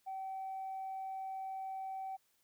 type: tone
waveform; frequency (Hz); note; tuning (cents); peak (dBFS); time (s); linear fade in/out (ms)
sine; 767; G5; -38; -38; 0.06-2.17; 20
effects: tanh soft clip ceiling -36 dBFS + white hiss -75 dBFS RMS until 2.43 s